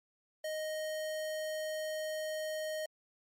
square tone, 622.3 Hz, D#5, in tune, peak -36 dBFS, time 0.44-2.86 s, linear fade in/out 5 ms, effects MP3 64 kbps

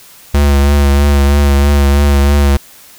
square tone with vibrato, 70.9 Hz, C#2, 40 cents sharp, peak -7 dBFS, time 0.34-2.57 s, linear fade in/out 5 ms, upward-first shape triangle, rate 3.1 Hz, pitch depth 35 cents each way, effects white hiss -39 dBFS RMS until 2.98 s

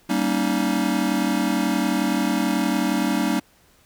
square chord, Eb dominant seventh, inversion first, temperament just, 194.45 / 233.3 / 280 / 311.1 Hz, G3 / Bb3 / Db4 / Eb4, -14 / +2 / +18 / 0 cents, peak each -26 dBFS, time 0.09-3.4 s, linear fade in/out 10 ms, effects pink hiss -57 dBFS RMS until 3.85 s

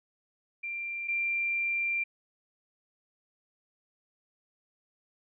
sine tone pair in turn, 2371 / 2371 Hz, D7 / D7, +16 / +16 cents, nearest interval unison, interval 0 cents, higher neither, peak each -33 / -27 dBFS, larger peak second, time 0.63-1.08 / 1.08-2.04 s, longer second, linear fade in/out 10 ms, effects none

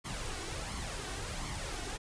pink noise with flanger, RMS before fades -39 dBFS, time 0.04-1.98 s, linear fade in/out 20 ms, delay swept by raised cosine 0.92 to 2.72 ms, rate 1.4 Hz, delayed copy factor +0.55, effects resampled to 22050 Hz

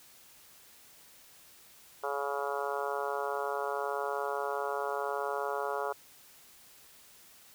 harmonic tone, 140.8 Hz, C#3, 27 cents sharp, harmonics 3 / 4 / 5 / 6 / 7 / 8 / 9 / 10, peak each -37 / -38 / -39 / -40 / -40 / -41 / -42 / -42 dBFS, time 2.03-5.93 s, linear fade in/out 10 ms, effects white hiss -57 dBFS RMS until 7.54 s

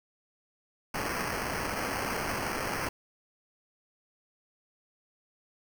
violet noise with sample-and-hold, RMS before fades -33 dBFS, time 0.94-2.89 s, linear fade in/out 5 ms, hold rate 3675 Hz, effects none

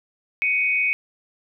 sine tone pair together, 2232 / 2505 Hz, C#7 / D#7, +11 / +11 cents, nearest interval major second, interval 200 cents, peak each -21 dBFS, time 0.42-0.93 s, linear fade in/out 0 ms, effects none

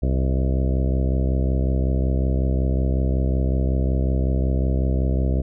harmonic tone with a mistuned harmonic, 65.41 Hz, C2, in tune, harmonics 1 / 2 / 3 / 4 / 5 / 6 / 7 / 8 / 9 / 10, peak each -19 / -25 / -29 / -31 / -33 / -35 / -36 / -37 / -38 / -39 dBFS, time 0.02-5.42 s, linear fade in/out 10 ms, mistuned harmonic 9, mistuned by +35 cents, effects none

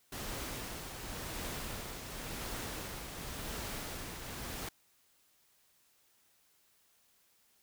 pink noise with tremolo, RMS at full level -40 dBFS, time 0.12-4.69 s, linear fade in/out 5 ms, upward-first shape triangle, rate 0.92 Hz, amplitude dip 45%, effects white hiss -70 dBFS RMS until 7.62 s

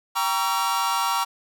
45% pulse chord, G diminished seventh, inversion none, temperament just, 784 / 940.8 / 1128.9 / 1354.7 Hz, G5 / Bb5 / Db6 / Fb6, 0 / +16 / +31 / +47 cents, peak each -30 / -25 / -27 / -28 dBFS, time 0.15-1.25 s, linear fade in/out 20 ms, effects none

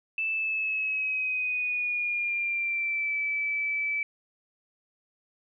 sine tone with pitch glide, 2637 to 2309 Hz, E7 to D7, 0 to -30 cents, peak -26 dBFS, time 0.18-4.03 s, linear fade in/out 2 ms, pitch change -230 cents, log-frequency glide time 0.31-3.16 s, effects none

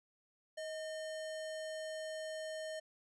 sine tone with sample-and-hold, 630 Hz, D#5, 21 cents sharp, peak -40 dBFS, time 0.57-2.8 s, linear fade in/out 10 ms, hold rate 2450 Hz, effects resampled to 22050 Hz

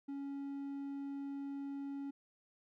triangle tone, 278.8 Hz, C#4, 10 cents sharp, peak -38 dBFS, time 0.08-2.11 s, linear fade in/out 10 ms, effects none

